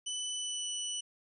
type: tone with pitch glide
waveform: 20% pulse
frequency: 2990 to 2968 Hz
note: F#7 to F#7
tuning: +17 to +5 cents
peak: -29 dBFS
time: 0.06-1.01 s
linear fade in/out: 10 ms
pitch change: -12 cents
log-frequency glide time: 0.36-0.69 s
effects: resampled to 24000 Hz